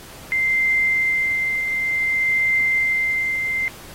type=tone with tremolo; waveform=sine; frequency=2086 Hz; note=C7; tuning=6 cents flat; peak=-15 dBFS; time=0.32-3.68 s; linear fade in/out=0 ms; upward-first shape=triangle; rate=0.56 Hz; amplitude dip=45%; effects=pink hiss -41 dBFS RMS until 3.94 s + AAC 48 kbps